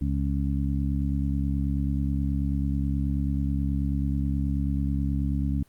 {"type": "harmonic tone", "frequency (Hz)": 69.3, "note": "C#2", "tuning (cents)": 0, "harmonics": [1, 2, 3, 4], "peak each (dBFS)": [-26, -29, -31, -32], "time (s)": [0.01, 5.63], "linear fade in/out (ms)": 5, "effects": ["pink hiss -62 dBFS RMS until 5.68 s", "Opus 32 kbps"]}